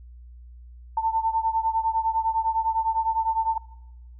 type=beating tone pair; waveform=sine; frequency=892 / 901.9 Hz; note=A5 / A5; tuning=+23 / +43 cents; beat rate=9.9 Hz; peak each=-23 / -26 dBFS; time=0.97-3.58 s; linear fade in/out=5 ms; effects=noise-tail reverb RT60 1.0 s tail -21 dB re dry + added 60 Hz sine -42 dBFS peak until 4.19 s